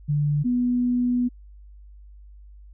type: tone pair in turn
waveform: sine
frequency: 146.83 / 245.8 Hz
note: D3 / B3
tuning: 0 / -8 cents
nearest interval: major sixth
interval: 892 cents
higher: second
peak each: -19 dBFS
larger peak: neither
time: 0.08-0.44 / 0.44-1.29 s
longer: second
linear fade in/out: 20 ms
effects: added 50 Hz sine -43 dBFS peak until 2.73 s